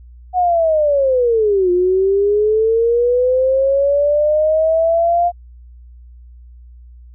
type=linear two-way sweep; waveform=sine; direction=down then up; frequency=740 to 352.9 to 704 Hz; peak=-11 dBFS; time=0.33-5.32 s; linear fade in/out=50 ms; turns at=1.71 s; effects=added 60 Hz sine -37 dBFS peak until 7.14 s